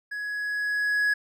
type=tone with level ramp; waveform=triangle; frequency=1676 Hz; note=G#6; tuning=15 cents sharp; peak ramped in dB=-29 to -18 dBFS; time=0.11-1.14 s; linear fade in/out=10 ms; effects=none